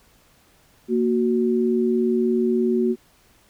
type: tone pair together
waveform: sine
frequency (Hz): 233.1 / 370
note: A#3 / F#4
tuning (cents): 0 / 0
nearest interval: minor sixth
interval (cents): 800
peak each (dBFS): -20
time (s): 0.88-2.96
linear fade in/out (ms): 50
effects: pink hiss -57 dBFS RMS until 3.49 s